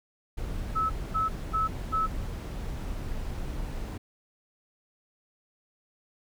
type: noise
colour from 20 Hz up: brown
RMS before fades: -34 dBFS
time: 0.37-3.98 s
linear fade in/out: 10 ms
type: tone bursts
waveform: sine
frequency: 1300 Hz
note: E6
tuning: 24 cents flat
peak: -24 dBFS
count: 4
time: 0.75-2.07 s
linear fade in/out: 20 ms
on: 150 ms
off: 240 ms
effects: none